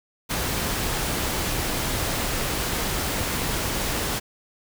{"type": "noise", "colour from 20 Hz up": "pink", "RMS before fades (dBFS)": -26, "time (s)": [0.29, 4.2], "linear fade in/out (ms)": 20, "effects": []}